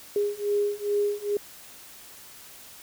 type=beating tone pair; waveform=sine; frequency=409.3 / 411.7 Hz; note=G#4 / G#4; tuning=-25 / -15 cents; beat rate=2.4 Hz; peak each=-27 / -26 dBFS; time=0.16-1.37 s; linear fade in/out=2 ms; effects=white hiss -47 dBFS RMS until 2.82 s